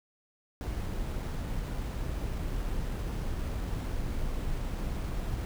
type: noise with sample-and-hold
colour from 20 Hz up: brown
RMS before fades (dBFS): -33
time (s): 0.61-5.45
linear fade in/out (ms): 0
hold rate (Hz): 11025
effects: none